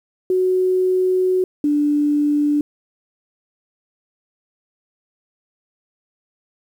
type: tone pair in turn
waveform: sine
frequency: 370 / 293.7 Hz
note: F#4 / D4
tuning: 0 / 0 cents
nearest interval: major third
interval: 400 cents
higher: first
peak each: -14 dBFS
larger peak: neither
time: 0.3-1.44 / 1.64-2.61 s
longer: first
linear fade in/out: 2 ms
effects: 8-bit